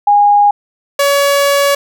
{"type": "tone pair in turn", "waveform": ["sine", "sawtooth"], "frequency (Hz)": [820, 564.6], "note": ["G#5", "C#5"], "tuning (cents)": [-22, 32], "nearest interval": "tritone", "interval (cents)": 646, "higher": "first", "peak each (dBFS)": -5, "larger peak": "neither", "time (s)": [[0.07, 0.51], [0.99, 1.75]], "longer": "second", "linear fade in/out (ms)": 5, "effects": []}